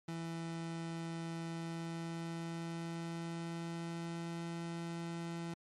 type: tone with pitch glide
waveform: 30% pulse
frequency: 165.8 to 168.41 Hz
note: E3 to E3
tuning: +10 to +37 cents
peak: -37 dBFS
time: 0.08-5.54 s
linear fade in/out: 5 ms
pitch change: +27 cents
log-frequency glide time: 1.44-4.43 s
effects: low-pass 9000 Hz 12 dB/octave + MP3 64 kbps